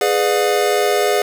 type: chord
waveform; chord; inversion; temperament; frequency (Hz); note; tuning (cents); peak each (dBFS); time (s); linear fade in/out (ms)
square; G# diminished seventh; none; just; 415.3 / 498.4 / 598 / 717.6; G#4 / B4 / D5 / F5; 0 / +16 / +31 / +47; -18 / -22 / -22 / -21; 0.01-1.22; 2
effects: none